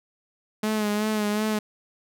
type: tone with vibrato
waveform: sawtooth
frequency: 212 Hz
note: G#3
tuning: 36 cents sharp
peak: -19 dBFS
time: 0.63-1.59 s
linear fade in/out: 5 ms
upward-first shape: sine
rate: 2.7 Hz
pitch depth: 40 cents each way
effects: none